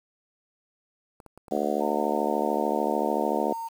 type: clicks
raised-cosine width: 1 ms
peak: -32 dBFS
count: 7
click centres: 1.202 / 1.263 / 1.376 / 1.482 / 1.523 / 1.569 / 1.632 s
type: harmonic tone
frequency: 73.5 Hz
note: D2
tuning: 2 cents sharp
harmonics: 3 / 4 / 5 / 6 / 7 / 8 / 9 / 10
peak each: -32 / -32 / -32 / -32 / -32 / -32 / -32 / -32 dBFS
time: 1.51-3.53 s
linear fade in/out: 5 ms
type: tone with pitch glide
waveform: sine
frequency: 906 to 913.9 Hz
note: A#5 to A#5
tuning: -50 to -35 cents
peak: -31 dBFS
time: 1.8-3.69 s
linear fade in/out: 20 ms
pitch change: +15 cents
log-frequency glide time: 2.91-3.56 s
effects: 8-bit